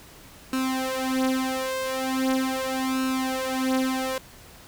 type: tone with flanger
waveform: sawtooth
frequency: 261.6 Hz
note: C4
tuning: in tune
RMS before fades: -26 dBFS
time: 0.53-4.18 s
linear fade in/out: 2 ms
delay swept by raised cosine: 0.74 to 5.74 ms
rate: 0.4 Hz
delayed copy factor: +0.9
effects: pink hiss -48 dBFS RMS until 4.67 s